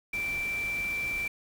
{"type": "tone in noise", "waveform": "sine", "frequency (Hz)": 2343, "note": "D7", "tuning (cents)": -5, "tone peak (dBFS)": -29, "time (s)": [0.13, 1.28], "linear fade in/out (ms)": 5, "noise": "pink", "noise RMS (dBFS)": -43, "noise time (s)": [0.13, 1.28], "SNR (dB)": 11, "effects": []}